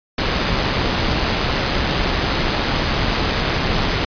pink noise with amplitude modulation, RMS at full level -17 dBFS, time 0.18-4.05 s, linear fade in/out 5 ms, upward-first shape sine, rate 133 Hz, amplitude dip 35%, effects resampled to 11025 Hz

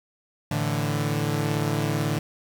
sawtooth chord, A suspended fourth, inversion none, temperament equal, 110 / 146.83 / 164.81 Hz, A2 / D3 / E3, 0 / 0 / 0 cents, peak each -24 / -22 / -27 dBFS, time 0.51-2.19 s, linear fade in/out 5 ms, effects 8-bit

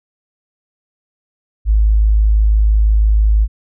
sine tone, 53 Hz, G#1, 36 cents sharp, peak -8 dBFS, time 1.65-3.48 s, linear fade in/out 50 ms, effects none

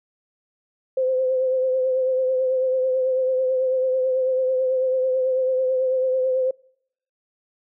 sine tone with vibrato, 517 Hz, C5, 21 cents flat, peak -18 dBFS, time 0.97-6.51 s, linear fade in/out 5 ms, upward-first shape triangle, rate 9.1 Hz, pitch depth 35 cents each way, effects noise-tail reverb RT60 0.7 s tail -26 dB re dry

